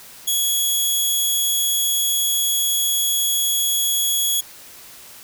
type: tone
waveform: 10% pulse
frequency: 3348 Hz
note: G#7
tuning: 13 cents sharp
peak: -10 dBFS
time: 0.27-4.41 s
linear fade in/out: 10 ms
effects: white hiss -42 dBFS RMS until 5.23 s